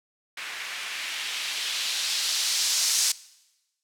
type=noise with low-pass filter sweep; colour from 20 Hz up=violet; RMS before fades=-28 dBFS; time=0.37-3.12 s; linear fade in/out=5 ms; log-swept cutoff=1900 to 6100 Hz; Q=1.4; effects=noise-tail reverb RT60 1.0 s tail -20 dB re dry